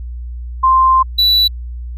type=tone pair in turn; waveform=sine / triangle; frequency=1046.5 / 3951 Hz; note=C6 / B7; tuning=0 / 0 cents; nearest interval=octave + major seventh; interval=2300 cents; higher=second; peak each=-7 dBFS; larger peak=neither; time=0.63-1.03 / 1.18-1.48 s; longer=first; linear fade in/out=10 ms; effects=added 60 Hz sine -23 dBFS peak until 1.97 s